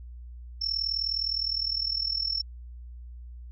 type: tone with amplitude modulation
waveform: sine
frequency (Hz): 5400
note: E8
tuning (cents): +41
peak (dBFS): -23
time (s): 0.61-2.42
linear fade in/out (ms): 10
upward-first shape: sine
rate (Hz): 39.7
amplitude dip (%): 80
effects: added 60 Hz sine -40 dBFS peak until 3.51 s